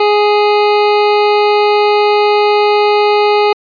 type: tone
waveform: 25% pulse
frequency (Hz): 416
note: G#4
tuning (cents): +3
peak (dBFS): -4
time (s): 0-3.53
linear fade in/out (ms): 5
effects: resampled to 11025 Hz